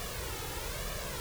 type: noise with flanger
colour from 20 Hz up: pink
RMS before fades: -38 dBFS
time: 0-1.2 s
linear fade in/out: 0 ms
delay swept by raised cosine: 1.7 to 2.34 ms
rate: 1.1 Hz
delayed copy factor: +0.7
effects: none